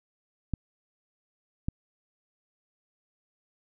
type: clicks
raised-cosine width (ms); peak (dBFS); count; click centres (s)
5; -16; 2; 0.537 / 1.685
effects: none